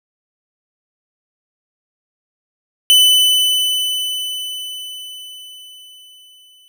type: tone with exponential decay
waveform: 45% pulse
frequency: 3005 Hz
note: F#7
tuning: 26 cents sharp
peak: -6 dBFS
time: 2.9-6.68 s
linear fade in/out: 0 ms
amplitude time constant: 820 ms
effects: none